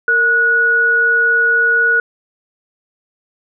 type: tone pair together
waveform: sine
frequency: 460.8 / 1462 Hz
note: A#4 / F#6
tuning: -20 / -21 cents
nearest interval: octave + minor sixth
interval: 1999 cents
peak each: -21 / -10 dBFS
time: 0.08-2 s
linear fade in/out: 2 ms
effects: none